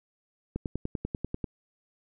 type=click train; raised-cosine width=3 ms; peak=-18 dBFS; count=10; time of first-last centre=0.56-1.442 s; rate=10.2 Hz; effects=none

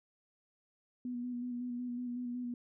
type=tone with vibrato; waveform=sine; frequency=244.9 Hz; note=B3; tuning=14 cents flat; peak=-36 dBFS; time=1.05-2.54 s; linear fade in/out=2 ms; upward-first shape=square; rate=5.4 Hz; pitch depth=21 cents each way; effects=none

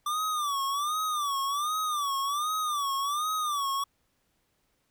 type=tone with vibrato; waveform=square; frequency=1174.7 Hz; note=D6; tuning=in tune; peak=-28 dBFS; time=0.06-3.84 s; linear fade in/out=5 ms; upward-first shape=sine; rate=1.3 Hz; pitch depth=130 cents each way; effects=pink hiss -73 dBFS RMS until 4.9 s

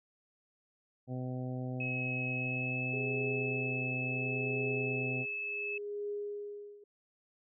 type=harmonic tone; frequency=127.3 Hz; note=C3; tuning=47 cents flat; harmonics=1 / 2 / 3 / 4 / 5 / 6; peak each=-37 / -40 / -49 / -47 / -49 / -51 dBFS; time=1.07-5.26 s; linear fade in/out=50 ms
type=tone with pitch glide; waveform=sine; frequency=2568 to 2605 Hz; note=E7 to E7; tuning=-46 to -21 cents; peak=-35 dBFS; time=1.8-5.78 s; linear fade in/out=5 ms; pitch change=+25 cents; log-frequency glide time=2.32-2.81 s
type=tone with tremolo; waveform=sine; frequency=411.3 Hz; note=G#4; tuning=17 cents flat; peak=-34 dBFS; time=2.93-6.84 s; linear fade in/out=5 ms; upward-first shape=triangle; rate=0.71 Hz; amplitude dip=90%
effects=none

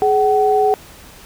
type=tone pair together; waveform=sine; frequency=420.7 / 755 Hz; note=G#4 / F#5; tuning=+22 / +35 cents; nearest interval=minor seventh; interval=1013 cents; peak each=-14 dBFS; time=0.02-0.74 s; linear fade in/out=0 ms; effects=pink hiss -41 dBFS RMS until 1.25 s

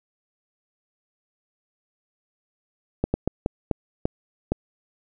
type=slowing click train; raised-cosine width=2 ms; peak=-8 dBFS; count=7; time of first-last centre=3.04-4.52 s; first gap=100 ms; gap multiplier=1.36; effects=none

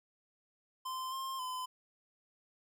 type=tone with pitch steps; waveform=square; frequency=1036 / 1060 / 1017 Hz; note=C6 / C6 / C6; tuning=-17 / +22 / -50 cents; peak=-38 dBFS; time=0.85-1.66 s; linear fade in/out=10 ms; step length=270 ms; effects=12-bit

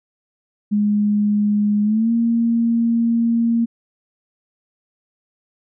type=tone with pitch glide; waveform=sine; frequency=207.7 to 231.8 Hz; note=G#3 to A#3; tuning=0 to -10 cents; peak=-14 dBFS; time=0.71-3.66 s; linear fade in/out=20 ms; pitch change=+190 cents; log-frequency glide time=1.83-2.11 s; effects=none

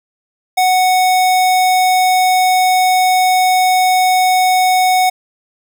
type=tone; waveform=square; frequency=740 Hz; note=F#5; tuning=in tune; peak=-10 dBFS; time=0.57-5.1 s; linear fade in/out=10 ms; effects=none

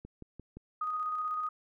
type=click train; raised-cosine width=3 ms; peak=-32 dBFS; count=4; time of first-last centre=0.05-0.57 s; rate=5.77 Hz
type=tone with tremolo; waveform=sine; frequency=1244.5 Hz; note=D#6; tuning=in tune; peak=-30 dBFS; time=0.81-1.49 s; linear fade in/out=5 ms; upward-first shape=square; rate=16 Hz; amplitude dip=25%
effects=none

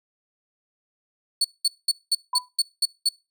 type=tone bursts; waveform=35% pulse; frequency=4435 Hz; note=C#8; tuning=in tune; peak=-16 dBFS; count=8; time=1.41-3.09 s; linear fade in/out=5 ms; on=35 ms; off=200 ms
type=tone with exponential decay; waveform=sine; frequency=996 Hz; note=B5; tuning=14 cents sharp; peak=-22 dBFS; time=2.33-2.49 s; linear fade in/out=5 ms; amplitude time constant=34 ms
effects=noise-tail reverb RT60 0.3 s tail -24 dB re dry

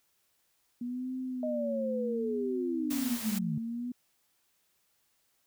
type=tone with vibrato; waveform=sine; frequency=239.6 Hz; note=A#3; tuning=48 cents sharp; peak=-33 dBFS; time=0.81-3.92 s; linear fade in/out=5 ms; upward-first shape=sine; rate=0.67 Hz; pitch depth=130 cents each way
type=linear sweep; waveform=sine; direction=down; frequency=626 to 145.1 Hz; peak=-31 dBFS; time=1.43-3.58 s; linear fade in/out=2 ms
type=noise; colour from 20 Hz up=white; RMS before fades=-39 dBFS; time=2.9-3.39 s; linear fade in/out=10 ms
effects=white hiss -73 dBFS RMS until 5.46 s

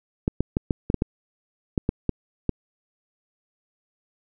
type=clicks; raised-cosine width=3 ms; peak=-8 dBFS; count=11; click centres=0.279 / 0.406 / 0.569 / 0.708 / 0.901 / 0.943 / 1.021 / 1.778 / 1.891 / 2.093 / 2.493 s; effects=none

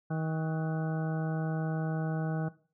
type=harmonic tone with a mistuned harmonic; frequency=158.8 Hz; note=D#3; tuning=36 cents sharp; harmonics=1 / 2 / 3 / 4 / 5 / 7 / 8 / 9; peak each=-30 / -40 / -43 / -43 / -42 / -50 / -51 / -45 dBFS; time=0.1-2.49 s; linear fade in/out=10 ms; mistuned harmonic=9; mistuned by=+64 cents; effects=noise-tail reverb RT60 0.4 s tail -17 dB re dry

